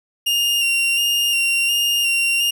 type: tone with vibrato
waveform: 40% pulse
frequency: 2794 Hz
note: F7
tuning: in tune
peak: -15 dBFS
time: 0.26-2.51 s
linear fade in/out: 10 ms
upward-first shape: square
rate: 1.4 Hz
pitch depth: 21 cents each way
effects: none